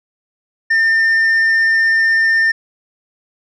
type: tone with tanh clipping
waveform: sine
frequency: 1804 Hz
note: A6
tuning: 43 cents sharp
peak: -11 dBFS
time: 0.7-2.52 s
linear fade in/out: 10 ms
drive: 3 dB
effects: none